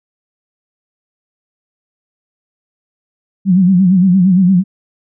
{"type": "tone with vibrato", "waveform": "sine", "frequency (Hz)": 185, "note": "F#3", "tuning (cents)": 0, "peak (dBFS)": -6, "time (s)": [3.45, 4.64], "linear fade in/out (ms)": 50, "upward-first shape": "sine", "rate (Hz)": 8.7, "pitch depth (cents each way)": 100, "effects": []}